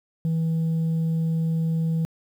sine tone, 162.7 Hz, E3, 22 cents flat, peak -18 dBFS, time 0.25-2.05 s, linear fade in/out 0 ms, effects tanh soft clip ceiling -20 dBFS + 9-bit

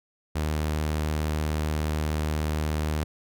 sawtooth tone, 76.7 Hz, D#2, 24 cents flat, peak -21 dBFS, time 0.35-3.04 s, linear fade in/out 10 ms, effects none

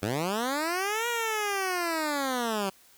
10% pulse linear two-way sweep, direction up then down, 91.5 to 480 to 188.7 Hz, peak -19 dBFS, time 0.02-2.7 s, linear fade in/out 10 ms, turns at 1.08 s, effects white hiss -58 dBFS RMS until 2.97 s

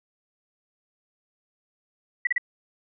sine tone bursts, 1958 Hz, B6, 15 cents flat, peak -19 dBFS, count 3, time 2.25-2.381 s, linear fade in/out 5 ms, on 21 ms, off 34 ms, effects none

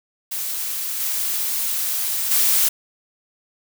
blue noise with level steps, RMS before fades -26 / -23 / -17 dBFS, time 0.31-2.69 s, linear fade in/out 10 ms, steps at 1 / 2.31 s, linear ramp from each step 5 ms, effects none

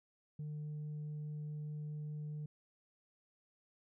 sine tone, 150.4 Hz, D3, 42 cents sharp, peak -38 dBFS, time 0.39-2.46 s, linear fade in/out 5 ms, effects tanh soft clip ceiling -39 dBFS

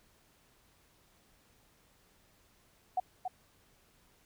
sine tone with echo, 740 Hz, F#5, in tune, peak -27 dBFS, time 2.97-3 s, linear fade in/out 5 ms, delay 280 ms, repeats 1, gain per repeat -6 dB, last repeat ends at 3.28 s, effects pink hiss -67 dBFS RMS until 4.25 s

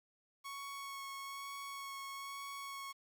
sawtooth tone with vibrato, 1106 Hz, C#6, 4 cents flat, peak -40 dBFS, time 0.44-2.93 s, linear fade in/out 20 ms, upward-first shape sine, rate 1.1 Hz, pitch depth 12 cents each way, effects 11-bit

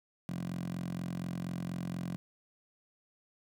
10% pulse tone with high-pass filter, 44.19 Hz, F1, 21 cents sharp, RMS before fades -38 dBFS, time 0.29-2.16 s, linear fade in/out 0 ms, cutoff 160 Hz, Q 4.2, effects none

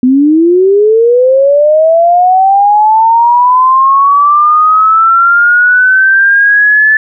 sine linear sweep, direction up, 246.9 to 1748 Hz, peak -3 dBFS, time 0.03-6.97 s, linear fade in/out 2 ms, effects none

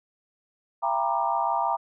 sine tone cluster, 676 / 793 / 934 / 1000 / 1193 Hz, E5 / G5 / A#5 / B5 / D6, +43 / +20 / +3 / +21 / +27 cents, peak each -30 / -28 / -26 / -34 / -31 dBFS, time 0.82-1.77 s, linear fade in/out 20 ms, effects none

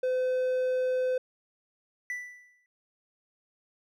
triangle tone, 510 Hz, C5, 44 cents flat, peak -23 dBFS, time 0.03-1.18 s, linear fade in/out 5 ms
triangle tone with exponential decay, 1975.5 Hz, B6, in tune, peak -28 dBFS, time 2.1-2.66 s, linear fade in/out 1 ms, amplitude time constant 120 ms
effects none

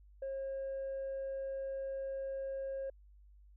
sine tone, 540 Hz, C#5, 45 cents flat, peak -35 dBFS, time 0.22-2.9 s, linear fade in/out 5 ms, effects tanh soft clip ceiling -35 dBFS + added 50 Hz sine -57 dBFS peak until 3.56 s

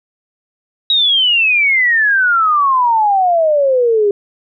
sine exponential sweep, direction down, 3847 to 398.2 Hz, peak -9 dBFS, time 0.9-4.11 s, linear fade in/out 2 ms, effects none

